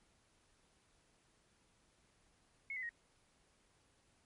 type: tone with pitch steps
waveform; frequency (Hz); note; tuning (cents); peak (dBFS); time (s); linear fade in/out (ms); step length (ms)
sine; 2184 / 2026 / 1879.4; C#7 / B6 / A#6; -26 / +44 / +14; -40; 2.7-2.892; 2; 64
effects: pink hiss -73 dBFS RMS until 4.25 s + MP3 48 kbps